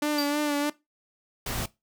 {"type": "tone with vibrato", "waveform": "sawtooth", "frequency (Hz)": 293.2, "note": "D4", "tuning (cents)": -3, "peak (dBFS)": -20, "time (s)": [0.02, 0.7], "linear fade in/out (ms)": 5, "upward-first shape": "sine", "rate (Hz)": 3.2, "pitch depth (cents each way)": 36}
{"type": "tone with exponential decay", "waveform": "square", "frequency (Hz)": 4699, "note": "D8", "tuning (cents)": 0, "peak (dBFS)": -25, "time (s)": [0.18, 0.38], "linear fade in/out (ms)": 5, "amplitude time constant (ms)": 42}
{"type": "noise", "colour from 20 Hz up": "pink", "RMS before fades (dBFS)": -31, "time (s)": [1.46, 1.66], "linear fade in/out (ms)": 5}
{"effects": ["noise-tail reverb RT60 0.2 s tail -19 dB re dry"]}